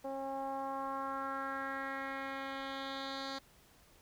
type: tone with low-pass filter sweep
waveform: 10% pulse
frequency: 270.9 Hz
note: C#4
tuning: 40 cents flat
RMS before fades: -40 dBFS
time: 0.04-3.39 s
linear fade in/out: 10 ms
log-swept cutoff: 650 to 4700 Hz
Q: 2.8
effects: pink hiss -64 dBFS RMS until 4.01 s